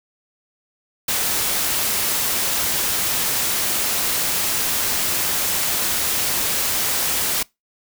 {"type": "noise", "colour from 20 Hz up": "white", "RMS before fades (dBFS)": -21, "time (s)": [1.08, 7.43], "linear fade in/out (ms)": 5, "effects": ["noise-tail reverb RT60 0.2 s tail -24 dB re dry"]}